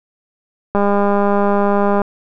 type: click train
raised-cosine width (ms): 1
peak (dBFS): -3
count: 257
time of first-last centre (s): 0.75-2.017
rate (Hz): 202
effects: none